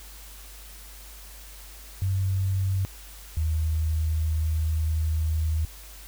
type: tone pair in turn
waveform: sine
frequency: 95.5 / 78.95 Hz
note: G2 / D#2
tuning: -45 / +26 cents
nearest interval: minor third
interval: 329 cents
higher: first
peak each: -22 dBFS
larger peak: neither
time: 2.02-2.85 / 3.37-5.65 s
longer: second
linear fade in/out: 0 ms
effects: added 50 Hz sine -44 dBFS peak until 6.07 s + white hiss -47 dBFS RMS until 6.07 s